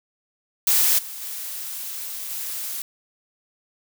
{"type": "noise with level steps", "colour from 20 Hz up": "blue", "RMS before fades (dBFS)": [-18, -35, -32, -30], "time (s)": [0.67, 2.82], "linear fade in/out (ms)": 2, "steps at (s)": [0.98, 1.21, 2.3], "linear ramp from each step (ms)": 10, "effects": []}